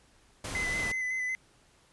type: noise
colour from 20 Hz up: pink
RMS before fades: -37 dBFS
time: 0.44-0.92 s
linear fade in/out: 5 ms
type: tone with vibrato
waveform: triangle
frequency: 2026 Hz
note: B6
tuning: 44 cents sharp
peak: -28 dBFS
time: 0.55-1.35 s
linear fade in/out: 0 ms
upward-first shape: square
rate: 5.4 Hz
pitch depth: 20 cents each way
effects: pink hiss -63 dBFS RMS until 1.92 s + resampled to 24000 Hz